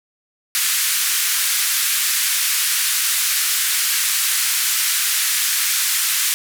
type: band-pass noise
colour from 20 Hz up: white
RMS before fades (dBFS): -19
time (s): 0.55-6.34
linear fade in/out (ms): 0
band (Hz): 1400 to 14000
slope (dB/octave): 24
effects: none